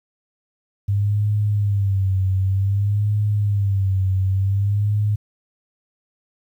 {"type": "tone with vibrato", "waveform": "sine", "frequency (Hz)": 99.6, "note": "G2", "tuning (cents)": 28, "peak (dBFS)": -16, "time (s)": [0.88, 5.16], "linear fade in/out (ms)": 10, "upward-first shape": "sine", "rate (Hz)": 0.54, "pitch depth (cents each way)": 86, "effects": ["9-bit"]}